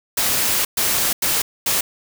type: noise bursts at uneven times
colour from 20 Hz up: white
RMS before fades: -19 dBFS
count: 4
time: 0.17-0.65 / 0.77-1.13 / 1.22-1.42 / 1.66-1.81 s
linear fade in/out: 5 ms
effects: none